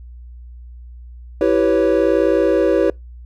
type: chord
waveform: triangle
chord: C# half-diminished seventh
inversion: first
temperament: equal with one note detuned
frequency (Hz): 329.6 / 388.8 / 493.9 / 554.4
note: E4 / G4 / B4 / C#5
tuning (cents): 0 / -14 / 0 / 0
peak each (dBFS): -16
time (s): 1.41-2.9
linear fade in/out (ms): 2
effects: noise-tail reverb RT60 0.2 s tail -26 dB re dry + added 60 Hz sine -34 dBFS peak until 3.25 s